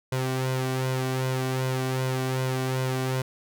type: tone with flanger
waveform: sawtooth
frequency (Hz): 130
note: C3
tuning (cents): -11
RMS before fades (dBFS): -27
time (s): 0.12-3.22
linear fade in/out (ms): 5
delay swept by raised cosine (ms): 2 to 2.69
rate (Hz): 2.6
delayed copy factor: +0.6
effects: none